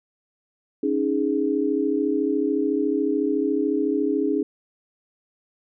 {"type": "chord", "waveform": "sine", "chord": "C# suspended second", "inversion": "none", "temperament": "equal", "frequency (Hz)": [277.2, 311.1, 415.3], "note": ["C#4", "D#4", "G#4"], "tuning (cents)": [0, 0, 0], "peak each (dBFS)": -24, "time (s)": [0.83, 4.43], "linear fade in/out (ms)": 5, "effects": []}